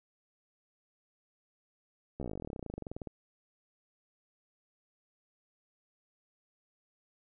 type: slowing click train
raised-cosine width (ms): 2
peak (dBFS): -26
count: 30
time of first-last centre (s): 2.2-3.073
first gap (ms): 14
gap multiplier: 1.05
effects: none